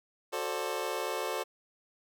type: chord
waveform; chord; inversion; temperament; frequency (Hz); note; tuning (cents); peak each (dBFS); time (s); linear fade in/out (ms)
25% pulse; D dominant seventh; first; just; 367.1 / 440.5 / 528.6 / 587.3; F#4 / A4 / C5 / D5; -14 / +2 / +18 / 0; -35 / -33 / -34 / -35; 0.32-1.44; 20
effects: none